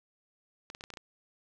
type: clicks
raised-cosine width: 0.2 ms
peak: -26 dBFS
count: 7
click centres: 0.701 / 0.749 / 0.809 / 0.839 / 0.903 / 0.938 / 0.972 s
effects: none

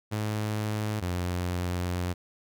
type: tone pair in turn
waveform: sawtooth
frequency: 106.6 / 89.11 Hz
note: G#2 / F2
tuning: +46 / +35 cents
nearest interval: minor third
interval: 311 cents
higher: first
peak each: -24 dBFS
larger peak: neither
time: 0.11-1.01 / 1.01-2.14 s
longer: second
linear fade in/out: 20 ms
effects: none

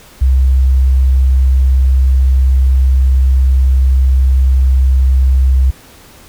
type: tone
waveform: sine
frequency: 65.41 Hz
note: C2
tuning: in tune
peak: -6 dBFS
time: 0.21-5.71 s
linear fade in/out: 10 ms
effects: pink hiss -40 dBFS RMS until 6.28 s

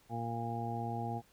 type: harmonic tone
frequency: 116.54 Hz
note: A#2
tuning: in tune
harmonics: 1 / 2 / 3 / 4 / 6 / 7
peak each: -39 / -42 / -46 / -47 / -43 / -40 dBFS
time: 0.09-1.22 s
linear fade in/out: 50 ms
effects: pink hiss -66 dBFS RMS until 1.32 s

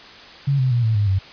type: tone with pitch steps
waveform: sine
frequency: 139.6 / 129.5 / 120.13 / 111.44 / 103.38 / 95.9 Hz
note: C#3 / C3 / B2 / A2 / G#2 / G2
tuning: +13 / -17 / -47 / +23 / -7 / -37 cents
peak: -15 dBFS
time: 0.47-1.19 s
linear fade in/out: 10 ms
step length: 120 ms
effects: white hiss -41 dBFS RMS until 1.32 s + resampled to 11025 Hz

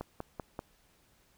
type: click train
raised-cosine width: 1 ms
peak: -23 dBFS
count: 4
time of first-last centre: 0.01-0.591 s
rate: 5.16 Hz
effects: pink hiss -67 dBFS RMS until 1.37 s

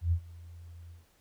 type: tone with ADSR envelope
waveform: sine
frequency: 85 Hz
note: F2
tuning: 46 cents flat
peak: -22 dBFS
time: 0.01-1.06 s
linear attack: 110 ms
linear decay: 76 ms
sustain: -23 dB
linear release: 150 ms
effects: pink hiss -67 dBFS RMS until 1.2 s

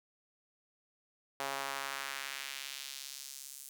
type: tone with high-pass filter sweep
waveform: sawtooth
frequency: 137.5 Hz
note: C#3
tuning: 14 cents flat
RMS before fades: -42 dBFS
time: 1.4-3.69 s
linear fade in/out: 0 ms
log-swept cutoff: 710 to 8700 Hz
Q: 1.1
effects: none

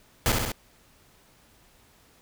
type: noise with echo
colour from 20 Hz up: pink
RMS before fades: -22 dBFS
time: 0.26-0.32 s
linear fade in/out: 0 ms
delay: 66 ms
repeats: 3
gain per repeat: -3 dB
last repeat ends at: 0.518 s
effects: pink hiss -59 dBFS RMS until 2.21 s

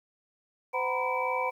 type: tone cluster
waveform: sine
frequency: 512 / 752 / 942 / 1005 / 2307 Hz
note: C5 / F#5 / A#5 / B5 / D7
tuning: -38 / +28 / +18 / +30 / -31 cents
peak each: -32 / -36 / -33 / -32 / -34 dBFS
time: 0.73-1.51 s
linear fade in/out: 20 ms
effects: 10-bit

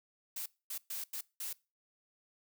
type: noise bursts at uneven times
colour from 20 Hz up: blue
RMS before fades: -40 dBFS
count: 5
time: 0.36-0.46 / 0.7-0.78 / 0.9-1.04 / 1.13-1.21 / 1.4-1.53 s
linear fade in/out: 5 ms
effects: noise-tail reverb RT60 0.3 s tail -23 dB re dry

